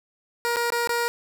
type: tone with dropouts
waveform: 15% pulse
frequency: 473.2 Hz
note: A#4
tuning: 26 cents sharp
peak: -16 dBFS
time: 0.45-1.08 s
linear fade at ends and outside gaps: 0 ms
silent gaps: 0.56-0.567 / 0.703-0.722 / 0.873-0.892 s
effects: none